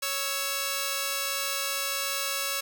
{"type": "tone pair together", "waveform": "5% pulse", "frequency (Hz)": [555, 1315.5], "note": ["C#5", "E6"], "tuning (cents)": [2, -4], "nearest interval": "octave + minor third", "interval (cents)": 1494, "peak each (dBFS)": -19, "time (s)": [0.02, 2.61], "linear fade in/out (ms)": 10, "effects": []}